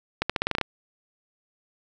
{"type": "accelerating click train", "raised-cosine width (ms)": 0.3, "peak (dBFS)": -7, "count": 9, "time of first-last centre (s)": [0.22, 0.613], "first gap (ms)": 76, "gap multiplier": 0.87, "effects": []}